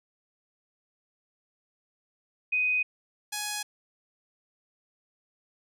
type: tone pair in turn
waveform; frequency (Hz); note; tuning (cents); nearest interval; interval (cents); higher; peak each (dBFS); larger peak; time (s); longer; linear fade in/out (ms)
sine / 5% pulse; 2500 / 835.8; D#7 / G#5; +8 / +11; octave + perfect fifth; 1897; first; -23 / -19; second; 2.52-2.83 / 3.32-3.63; neither; 10
effects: none